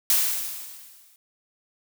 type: noise with exponential decay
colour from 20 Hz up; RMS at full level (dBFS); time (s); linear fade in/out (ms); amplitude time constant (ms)
blue; -18; 0.1-1.16; 1; 230
effects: none